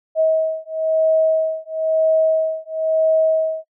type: beating tone pair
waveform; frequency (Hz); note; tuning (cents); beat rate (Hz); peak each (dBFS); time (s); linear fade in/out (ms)
sine; 637 / 638; D#5 / D#5; +41 / +43; 1; -18; 0.15-3.65; 50
effects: noise-tail reverb RT60 0.1 s tail -23 dB re dry